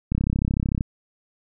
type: click train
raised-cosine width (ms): 5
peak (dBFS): -10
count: 24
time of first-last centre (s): 0.12-0.809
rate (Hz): 33.4
effects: none